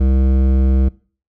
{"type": "tone with hard clipping", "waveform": "sine", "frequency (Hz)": 65.8, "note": "C2", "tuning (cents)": 10, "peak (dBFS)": -13, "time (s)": [0, 0.89], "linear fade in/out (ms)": 10, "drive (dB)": 13, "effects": ["noise-tail reverb RT60 0.4 s tail -21 dB re dry"]}